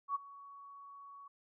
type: tone with ADSR envelope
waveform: sine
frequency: 1121 Hz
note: C#6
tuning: 19 cents sharp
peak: -30 dBFS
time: 0.08-1.28 s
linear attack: 71 ms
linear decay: 18 ms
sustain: -20 dB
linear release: 6 ms
effects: none